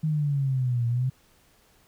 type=exponential two-way sweep; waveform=sine; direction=down then up; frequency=158.2 to 117 to 132.1 Hz; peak=-22 dBFS; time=0.03-1.1 s; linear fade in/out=10 ms; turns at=0.87 s; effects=pink hiss -61 dBFS RMS until 1.87 s

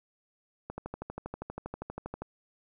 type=click train; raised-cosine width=1 ms; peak=-23 dBFS; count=20; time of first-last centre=0.7-2.22 s; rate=12.5 Hz; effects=none

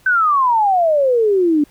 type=exponential sweep; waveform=sine; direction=down; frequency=1548 to 285.9 Hz; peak=-11 dBFS; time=0.06-1.64 s; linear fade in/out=5 ms; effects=pink hiss -52 dBFS RMS until 1.7 s

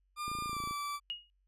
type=tone with pitch glide; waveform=40% pulse; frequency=1202 to 1160.4 Hz; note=D6 to D6; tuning=+40 to -21 cents; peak=-35 dBFS; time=0.16-1 s; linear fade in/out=50 ms; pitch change=-61 cents; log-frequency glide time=0.46-0.6 s
type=click train; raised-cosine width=3 ms; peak=-33 dBFS; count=13; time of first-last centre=0.28-0.71 s; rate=27.9 Hz
type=tone with exponential decay; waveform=sine; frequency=2876 Hz; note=F#7; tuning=50 cents flat; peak=-32 dBFS; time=1.1-1.3 s; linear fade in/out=0 ms; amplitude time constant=42 ms
effects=added 47 Hz sine -70 dBFS peak until 1.47 s + resampled to 32000 Hz

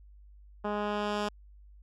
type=tone with low-pass filter sweep; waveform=10% pulse; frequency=207.7 Hz; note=G#3; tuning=in tune; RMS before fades=-32 dBFS; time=0.64-1.29 s; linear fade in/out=10 ms; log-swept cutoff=1400 to 6900 Hz; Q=0.74; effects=added 50 Hz sine -51 dBFS peak until 1.82 s

